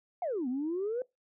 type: exponential two-way sweep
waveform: sine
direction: down then up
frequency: 752 to 242 to 517 Hz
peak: -29 dBFS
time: 0.22-1.02 s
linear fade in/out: 2 ms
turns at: 0.48 s
effects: noise-tail reverb RT60 0.2 s tail -23 dB re dry + tanh soft clip ceiling -26 dBFS